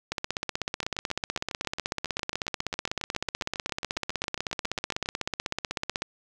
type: two click trains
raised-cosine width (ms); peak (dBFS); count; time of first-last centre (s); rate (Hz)
0.2; -11 / -16; 96 / 32; 0.12-6.021 / 0.83-5.059; 16.1 / 7.33
effects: none